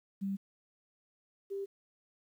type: tone pair in turn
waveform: sine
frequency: 196 / 395 Hz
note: G3 / G4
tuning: 0 / +13 cents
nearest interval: octave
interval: 1213 cents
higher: second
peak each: -32 / -35 dBFS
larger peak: first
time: 0.21-0.37 / 1.5-1.66 s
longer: neither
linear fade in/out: 20 ms
effects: 11-bit